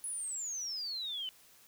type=exponential sweep; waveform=sine; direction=down; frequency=10548 to 2983 Hz; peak=-36 dBFS; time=0.04-1.29 s; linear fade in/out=0 ms; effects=white hiss -61 dBFS RMS until 1.67 s